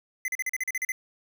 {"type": "tone bursts", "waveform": "square", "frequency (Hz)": 2040, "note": "C7", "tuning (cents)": -44, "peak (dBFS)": -27, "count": 10, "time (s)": [0.25, 0.92], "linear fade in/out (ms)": 2, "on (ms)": 31, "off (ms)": 40, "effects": []}